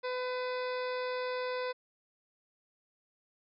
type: harmonic tone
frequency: 503 Hz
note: B4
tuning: 32 cents sharp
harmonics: 1 / 2 / 3 / 4 / 5 / 7 / 8 / 9 / 10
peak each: -34 / -40 / -44 / -46 / -48 / -51 / -52 / -53 / -54 dBFS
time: 0.03-1.73 s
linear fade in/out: 20 ms
effects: none